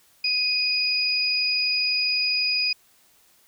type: tone pair together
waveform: sine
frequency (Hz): 2489 / 4936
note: D#7 / D#8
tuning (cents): 0 / -15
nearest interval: octave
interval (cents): 1185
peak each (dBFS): -25 / -22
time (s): 0.24-2.73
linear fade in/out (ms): 5
effects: white hiss -59 dBFS RMS until 3.47 s